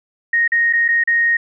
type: tone with dropouts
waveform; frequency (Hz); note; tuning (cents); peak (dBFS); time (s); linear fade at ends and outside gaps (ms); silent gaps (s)
sine; 1864.7; A#6; 0; -12; 0.33-1.37; 5; 0.478-0.519 / 0.728-0.733 / 0.881-0.886 / 1.038-1.074
effects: none